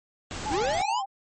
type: noise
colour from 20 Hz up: pink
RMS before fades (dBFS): -35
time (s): 0.31-0.82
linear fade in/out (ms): 0
type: tone with vibrato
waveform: sine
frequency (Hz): 818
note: G#5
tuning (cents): -26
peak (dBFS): -28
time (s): 0.45-1.06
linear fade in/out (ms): 20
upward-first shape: sine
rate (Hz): 8.2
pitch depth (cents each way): 94
type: linear sweep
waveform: square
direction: up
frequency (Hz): 262.9 to 1078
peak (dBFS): -26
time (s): 0.49-1.03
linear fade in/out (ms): 50
effects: MP3 32 kbps

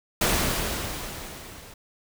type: noise with level ramp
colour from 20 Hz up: pink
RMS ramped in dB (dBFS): -21 to -46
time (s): 0.21-1.74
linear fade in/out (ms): 5
effects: none

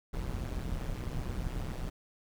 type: noise with amplitude modulation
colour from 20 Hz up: brown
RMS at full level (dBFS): -32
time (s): 0.13-1.9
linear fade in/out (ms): 10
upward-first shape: sine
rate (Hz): 128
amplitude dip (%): 80
effects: none

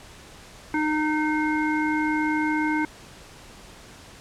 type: harmonic tone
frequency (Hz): 306.6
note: D#4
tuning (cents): -25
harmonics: 1 / 3 / 5 / 7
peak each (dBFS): -23 / -28 / -30 / -31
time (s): 0.74-2.85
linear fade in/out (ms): 2
effects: pink hiss -46 dBFS RMS until 4.2 s + low-pass 9000 Hz 12 dB/octave

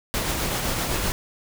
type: noise with tremolo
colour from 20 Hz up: pink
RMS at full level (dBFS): -24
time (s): 0.14-1.12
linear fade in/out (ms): 0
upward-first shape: triangle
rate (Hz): 7.8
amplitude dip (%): 35
effects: none

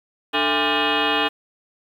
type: tone with frequency modulation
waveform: sine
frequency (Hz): 1036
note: C6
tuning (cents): -17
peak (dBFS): -17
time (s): 0.33-1.29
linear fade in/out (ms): 20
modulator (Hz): 370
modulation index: 6.3
effects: 8-bit

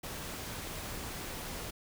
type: noise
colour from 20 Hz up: pink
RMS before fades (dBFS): -41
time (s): 0.03-1.71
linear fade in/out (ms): 10
effects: none

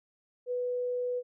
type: tone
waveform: sine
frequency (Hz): 493.9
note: B4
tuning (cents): 0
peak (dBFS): -29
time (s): 0.46-1.23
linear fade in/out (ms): 50
effects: none

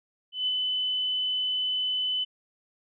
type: tone with ADSR envelope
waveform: sine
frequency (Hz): 3014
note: F#7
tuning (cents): +31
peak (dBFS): -23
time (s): 0.32-2.25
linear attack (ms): 150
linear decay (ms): 35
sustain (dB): -2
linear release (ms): 20
effects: none

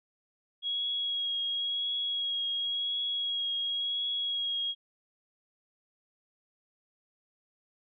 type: tone with vibrato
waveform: sine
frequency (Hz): 3308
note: G#7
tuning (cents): -8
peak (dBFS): -29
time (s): 0.62-4.75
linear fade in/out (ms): 50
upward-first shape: triangle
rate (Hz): 0.94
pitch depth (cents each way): 19
effects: none

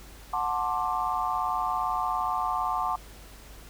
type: chord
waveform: sine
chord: D dominant seventh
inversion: first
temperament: just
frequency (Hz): 734.2 / 881 / 1057.2 / 1174.7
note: F#5 / A5 / C6 / D6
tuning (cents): -14 / +2 / +18 / 0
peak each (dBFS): -31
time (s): 0.33-2.96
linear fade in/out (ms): 5
effects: added 50 Hz sine -47 dBFS peak until 3.69 s + pink hiss -50 dBFS RMS until 3.69 s

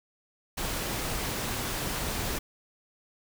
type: noise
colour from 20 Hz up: pink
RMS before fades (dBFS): -32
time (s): 0.57-2.39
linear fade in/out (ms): 10
effects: none

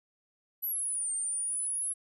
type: linear two-way sweep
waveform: sine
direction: down then up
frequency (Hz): 11950 to 8690 to 10870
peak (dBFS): -30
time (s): 0.62-1.94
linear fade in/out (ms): 20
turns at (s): 1.12
effects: none

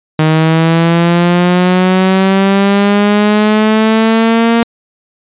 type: linear sweep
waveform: sawtooth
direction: up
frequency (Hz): 155.56 to 233.1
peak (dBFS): -3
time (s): 0.19-4.63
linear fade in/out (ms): 2
effects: resampled to 8000 Hz

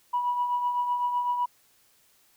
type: tone with tremolo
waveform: sine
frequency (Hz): 976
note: B5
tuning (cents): -21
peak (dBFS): -21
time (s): 0.13-1.46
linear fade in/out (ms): 10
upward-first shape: triangle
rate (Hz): 7.9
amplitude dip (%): 55
effects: tanh soft clip ceiling -18 dBFS + white hiss -63 dBFS RMS until 2.36 s

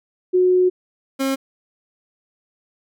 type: tone pair in turn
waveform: sine / 30% pulse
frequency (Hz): 365.4 / 269.3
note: F#4 / C#4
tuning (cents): -22 / -50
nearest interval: perfect fourth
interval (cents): 528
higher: first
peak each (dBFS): -12 / -16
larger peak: first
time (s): 0.33-0.7 / 1.19-1.36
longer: first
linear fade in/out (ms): 20
effects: none

